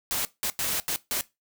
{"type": "noise bursts at uneven times", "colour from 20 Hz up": "white", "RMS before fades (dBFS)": -28, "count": 5, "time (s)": [[0.11, 0.25], [0.43, 0.5], [0.59, 0.8], [0.88, 0.96], [1.11, 1.21]], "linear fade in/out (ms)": 0, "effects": ["noise-tail reverb RT60 0.2 s tail -18 dB re dry"]}